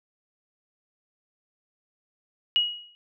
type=tone with exponential decay; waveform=sine; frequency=2900 Hz; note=F#7; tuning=35 cents flat; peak=-16 dBFS; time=2.56-2.95 s; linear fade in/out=0 ms; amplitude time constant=84 ms; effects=none